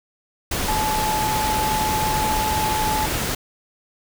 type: tone in noise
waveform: sine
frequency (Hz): 863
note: A5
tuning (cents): -34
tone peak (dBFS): -21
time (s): 0.68-3.06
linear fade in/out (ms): 5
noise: pink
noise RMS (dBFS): -24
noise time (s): 0.51-3.35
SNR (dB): 0
effects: none